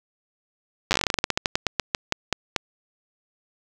slowing click train, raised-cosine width 0.2 ms, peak -3 dBFS, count 24, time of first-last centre 0.91-2.562 s, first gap 9 ms, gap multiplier 1.16, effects none

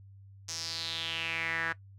sawtooth tone with band-pass filter sweep, 164.81 Hz, E3, in tune, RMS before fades -35 dBFS, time 0.48-1.73 s, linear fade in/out 10 ms, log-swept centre 6000 to 1600 Hz, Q 4.8, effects noise-tail reverb RT60 0.1 s tail -18 dB re dry + added 98 Hz sine -50 dBFS peak until 1.98 s

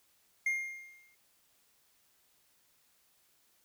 triangle tone with exponential decay, 2122 Hz, C7, 24 cents sharp, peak -25 dBFS, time 0.46-1.15 s, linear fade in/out 5 ms, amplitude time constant 150 ms, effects white hiss -70 dBFS RMS until 3.64 s

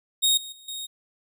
sawtooth tone with level steps, 3734 Hz, A#7, 2 cents sharp, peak -15 / -33 / -44 / -29 dBFS, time 0.22-0.87 s, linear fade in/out 20 ms, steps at 0.37 / 0.52 / 0.68 s, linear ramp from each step 5 ms, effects none

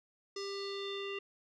square tone with low-pass filter sweep, 396.5 Hz, G4, 20 cents sharp, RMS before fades -40 dBFS, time 0.36-1.19 s, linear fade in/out 5 ms, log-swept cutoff 5400 to 2900 Hz, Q 6.2, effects none

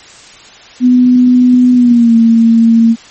sine tone with pitch glide, 249.2 to 228.5 Hz, B3 to A#3, +16 to -34 cents, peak -3 dBFS, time 0.8-2.96 s, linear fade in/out 50 ms, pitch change -150 cents, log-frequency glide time 1.73-2.15 s, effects white hiss -36 dBFS RMS until 3.1 s + MP3 32 kbps

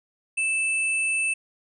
sine tone pair together, 2636 / 8876 Hz, E7 / C#9, -1 / +1 cents, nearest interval octave + major sixth, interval 2102 cents, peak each -22 / -31 dBFS, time 0.37-1.34 s, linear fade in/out 10 ms, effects none

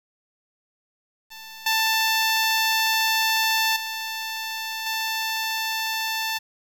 10% pulse tone with level steps, 886 Hz, A5, 12 cents sharp, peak -30 / -11 / -20 / -16 dBFS, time 1.3-6.39 s, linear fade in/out 20 ms, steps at 1.66 / 3.76 / 4.86 s, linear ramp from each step 5 ms, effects 8-bit

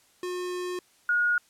square / sine tone pair in turn, 360.2 / 1440.8 Hz, F#4 / F#6, -46 / -46 cents, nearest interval 2 octaves, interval 2400 cents, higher second, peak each -31 / -21 dBFS, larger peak second, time 0.23-0.79 / 1.09-1.38 s, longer first, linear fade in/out 2 ms, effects white hiss -62 dBFS RMS until 1.49 s + low-pass 11000 Hz 12 dB/octave

